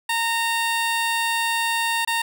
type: tone with dropouts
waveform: 15% pulse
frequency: 920 Hz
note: A#5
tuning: 23 cents flat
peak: -14 dBFS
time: 0.09-2.22 s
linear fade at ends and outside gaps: 5 ms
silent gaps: 2.05-2.074 s
effects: none